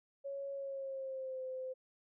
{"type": "tone with pitch glide", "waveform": "sine", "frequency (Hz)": [554.4, 517.3], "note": ["C#5", "C5"], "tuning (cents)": [0, -20], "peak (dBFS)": -39, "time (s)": [0.24, 1.74], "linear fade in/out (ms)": 20, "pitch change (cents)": -120, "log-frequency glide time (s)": [0.53, 1.42], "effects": []}